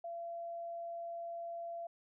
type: tone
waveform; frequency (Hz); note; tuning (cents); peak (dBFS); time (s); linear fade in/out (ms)
sine; 680; F5; -46; -40; 0.04-1.87; 5
effects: none